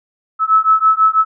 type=beating tone pair; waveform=sine; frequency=1298 / 1304.1 Hz; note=E6 / E6; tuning=-27 / -19 cents; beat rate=6.1 Hz; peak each=-12 dBFS; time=0.39-1.25 s; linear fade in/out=50 ms; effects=none